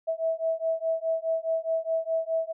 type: beating tone pair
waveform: sine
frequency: 649 / 653.8 Hz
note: E5 / E5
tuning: -27 / -14 cents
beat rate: 4.8 Hz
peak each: -28 / -28 dBFS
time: 0.07-2.53 s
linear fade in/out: 20 ms
effects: none